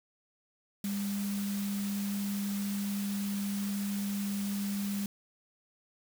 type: tone in noise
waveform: sine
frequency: 201.1 Hz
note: G3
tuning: 44 cents sharp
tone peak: -31 dBFS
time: 0.84-5.06 s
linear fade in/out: 2 ms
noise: white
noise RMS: -43 dBFS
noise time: 0.84-5.06 s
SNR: +9 dB
effects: none